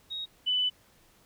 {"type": "tone pair in turn", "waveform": "sine", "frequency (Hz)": [3772, 2994], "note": ["A#7", "F#7"], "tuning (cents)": [20, 20], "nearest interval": "major third", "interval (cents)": 400, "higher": "first", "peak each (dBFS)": [-33, -24], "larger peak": "second", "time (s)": [[0.1, 0.26], [0.46, 0.7]], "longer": "second", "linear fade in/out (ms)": 20, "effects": ["pink hiss -62 dBFS RMS until 1.25 s"]}